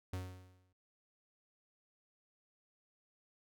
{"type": "tone with exponential decay", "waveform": "45% pulse", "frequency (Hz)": 92, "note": "F#2", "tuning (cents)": -9, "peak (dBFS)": -37, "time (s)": [0.13, 0.73], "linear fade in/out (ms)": 5, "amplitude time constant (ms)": 130, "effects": []}